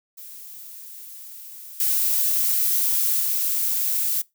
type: noise with level steps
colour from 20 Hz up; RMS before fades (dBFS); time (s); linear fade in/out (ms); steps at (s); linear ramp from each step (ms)
violet; -40 / -21 / -23; 0.17-4.22; 10; 1.8 / 3.2; 2
effects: noise-tail reverb RT60 0.2 s tail -22 dB re dry